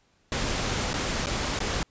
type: noise with dropouts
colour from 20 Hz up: pink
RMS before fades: -28 dBFS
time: 0.32-1.83 s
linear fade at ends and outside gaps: 1 ms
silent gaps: 0.932-0.94 / 1.26-1.269 / 1.59-1.603 s
effects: pink hiss -66 dBFS RMS until 1.9 s + resampled to 16000 Hz